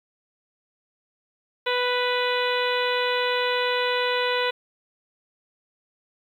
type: harmonic tone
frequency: 494.3 Hz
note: B4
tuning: 1 cent sharp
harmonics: 1 / 2 / 3 / 4 / 5 / 6 / 7 / 8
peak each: -25 / -28 / -30 / -31 / -32 / -33 / -33 / -34 dBFS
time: 1.66-4.51 s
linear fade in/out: 10 ms
effects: 9-bit